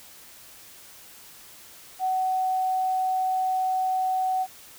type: tone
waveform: sine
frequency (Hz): 750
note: F#5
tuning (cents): +23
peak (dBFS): -22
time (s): 1.99-4.47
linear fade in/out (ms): 50
effects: white hiss -48 dBFS RMS until 4.78 s